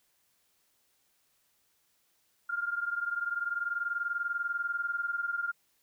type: tone pair together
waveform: sine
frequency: 1396.9 / 1417.2 Hz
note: F6 / F6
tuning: 0 / +25 cents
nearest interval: unison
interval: 25 cents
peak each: -32 / -35 dBFS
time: 2.49-5.52 s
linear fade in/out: 10 ms
effects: white hiss -72 dBFS RMS until 5.82 s